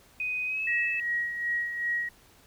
sine tone with pitch glide, 2499 to 2617 Hz, D#7 to E7, +7 to -13 cents, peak -28 dBFS, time 0.2-1 s, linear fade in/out 2 ms, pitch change +80 cents, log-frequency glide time 0.46-0.67 s
sine tone with tremolo, 1900 Hz, A#6, 33 cents sharp, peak -25 dBFS, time 0.67-2.09 s, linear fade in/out 5 ms, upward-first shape sine, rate 2.6 Hz, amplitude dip 55%
effects pink hiss -58 dBFS RMS until 2.46 s

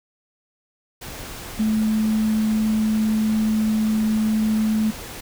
sine tone in noise, 217.2 Hz, A3, 22 cents flat, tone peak -17 dBFS, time 1.59-4.91 s, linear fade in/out 10 ms, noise pink, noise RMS -35 dBFS, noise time 1.01-5.21 s, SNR +15 dB, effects none

